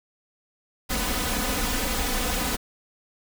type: noise with comb filter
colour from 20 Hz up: pink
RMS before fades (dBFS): -26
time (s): 0.89-2.57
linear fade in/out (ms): 20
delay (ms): 4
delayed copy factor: +0.8
effects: none